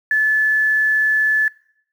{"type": "tone with quantisation", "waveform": "sine", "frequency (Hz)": 1732, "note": "A6", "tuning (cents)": -28, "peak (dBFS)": -13, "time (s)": [0.11, 1.48], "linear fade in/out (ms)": 2, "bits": 7, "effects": ["noise-tail reverb RT60 0.7 s tail -22 dB re dry"]}